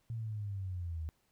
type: linear sweep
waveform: sine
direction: down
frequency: 116.54 to 76.9 Hz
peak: -36 dBFS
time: 0.1-1.09 s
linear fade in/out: 0 ms
effects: pink hiss -75 dBFS RMS until 1.31 s